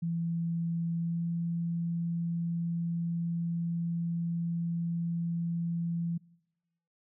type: tone with pitch glide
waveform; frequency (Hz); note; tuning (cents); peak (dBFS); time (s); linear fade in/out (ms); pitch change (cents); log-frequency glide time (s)
sine; 167.8 to 169.16; E3 to E3; +31 to +45; -29; 0.02-6.18; 10; +14; 0.99-1.22
effects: noise-tail reverb RT60 1.0 s tail -25 dB re dry